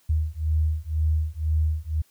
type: beating tone pair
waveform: sine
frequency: 77.1 / 79.1 Hz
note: D#2 / D#2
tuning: -15 / +29 cents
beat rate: 2 Hz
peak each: -24 dBFS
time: 0.09-2.02 s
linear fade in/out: 10 ms
effects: white hiss -62 dBFS RMS until 2.1 s